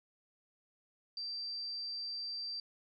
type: tone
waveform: sine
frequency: 4689 Hz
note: D8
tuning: 4 cents flat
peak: -38 dBFS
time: 1.17-2.6 s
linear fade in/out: 2 ms
effects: none